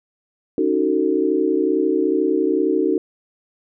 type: chord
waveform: sine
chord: D# half-diminished seventh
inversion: third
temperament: just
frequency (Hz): 280 / 311.1 / 373.4 / 448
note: C#4 / D#4 / F#4 / A4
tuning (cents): +18 / 0 / +16 / +31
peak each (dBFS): -24 / -20 / -20 / -22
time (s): 0.58-2.98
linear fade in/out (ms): 2
effects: none